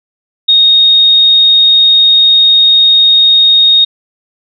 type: tone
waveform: sine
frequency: 3722 Hz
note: A#7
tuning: 3 cents flat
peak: -3 dBFS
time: 0.48-3.85 s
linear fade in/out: 10 ms
effects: none